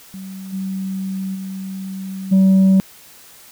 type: tone with level steps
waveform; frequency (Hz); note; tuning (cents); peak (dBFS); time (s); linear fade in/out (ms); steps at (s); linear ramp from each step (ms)
sine; 191.1; G3; -44; -29 / -21 / -25 / -6; 0.14-2.8; 0; 0.52 / 1.34 / 2.31; 20
effects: tanh soft clip ceiling -8 dBFS + white hiss -44 dBFS RMS until 3.51 s